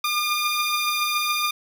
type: beating tone pair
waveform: 15% pulse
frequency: 1201 / 1208.1 Hz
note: D6 / D6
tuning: +38 / +49 cents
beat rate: 7.1 Hz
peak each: -23 / -16 dBFS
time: 0.04-1.51 s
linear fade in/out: 5 ms
effects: none